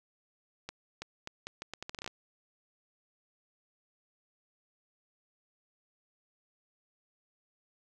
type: accelerating click train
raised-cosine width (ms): 0.2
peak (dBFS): -22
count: 14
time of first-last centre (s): 0.69-2.077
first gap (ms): 330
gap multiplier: 0.77
effects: none